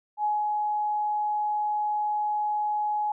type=tone with ADSR envelope; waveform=sine; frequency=841 Hz; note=G#5; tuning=22 cents sharp; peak=-22 dBFS; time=0.17-3.12 s; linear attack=71 ms; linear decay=190 ms; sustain=-2 dB; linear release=3 ms; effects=none